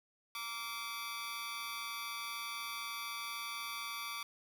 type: tone with amplitude modulation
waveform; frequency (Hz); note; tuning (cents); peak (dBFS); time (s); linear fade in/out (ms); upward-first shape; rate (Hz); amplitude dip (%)
15% pulse; 1157; D6; -26; -30; 0.35-4.23; 2; sine; 224; 80
effects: 10-bit